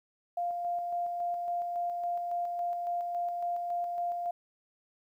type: tone with tremolo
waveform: sine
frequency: 698.5 Hz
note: F5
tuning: in tune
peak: -29 dBFS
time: 0.37-4.31 s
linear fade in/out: 5 ms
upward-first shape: square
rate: 3.6 Hz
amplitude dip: 30%
effects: 11-bit